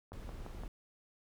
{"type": "click train", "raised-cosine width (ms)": 1, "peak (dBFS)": -32, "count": 4, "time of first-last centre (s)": [0.12, 0.635], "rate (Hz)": 5.82}
{"type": "noise", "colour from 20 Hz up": "brown", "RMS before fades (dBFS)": -45, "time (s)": [0.13, 0.68], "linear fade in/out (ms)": 2}
{"effects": []}